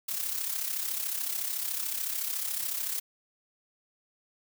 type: noise with amplitude modulation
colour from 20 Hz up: blue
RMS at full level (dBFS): -30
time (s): 0.08-3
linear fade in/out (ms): 10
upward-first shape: sine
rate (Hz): 33.8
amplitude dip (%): 60
effects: none